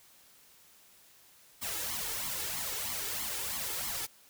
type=noise with flanger; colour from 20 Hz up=white; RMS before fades=-36 dBFS; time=1.61-4.07 s; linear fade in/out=20 ms; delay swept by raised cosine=0.93 to 2.33 ms; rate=3.1 Hz; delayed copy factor=+0.65; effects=white hiss -60 dBFS RMS until 4.29 s